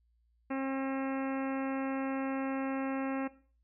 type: harmonic tone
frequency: 268.5 Hz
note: C4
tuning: 45 cents sharp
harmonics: 1 / 2 / 3 / 4 / 5 / 6 / 7 / 8 / 9 / 10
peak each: -33 / -39 / -43 / -45 / -47 / -49 / -50 / -51 / -52 / -53 dBFS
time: 0.5-3.28 s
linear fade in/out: 10 ms
effects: noise-tail reverb RT60 0.4 s tail -17 dB re dry + added 58 Hz sine -68 dBFS peak until 3.63 s